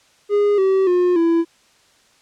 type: tone with pitch steps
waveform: triangle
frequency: 410.8 / 383.3 / 357.6 / 333.7 Hz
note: G#4 / G4 / F4 / E4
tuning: -19 / -39 / +41 / +21 cents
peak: -11 dBFS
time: 0.29-1.45 s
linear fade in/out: 50 ms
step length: 290 ms
effects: white hiss -55 dBFS RMS until 2.21 s + low-pass 7000 Hz 12 dB/octave